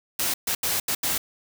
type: noise bursts at uneven times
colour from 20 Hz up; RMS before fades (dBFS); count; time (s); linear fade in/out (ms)
white; -25; 5; 0.19-0.34 / 0.47-0.55 / 0.63-0.8 / 0.88-0.95 / 1.03-1.18; 5
effects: none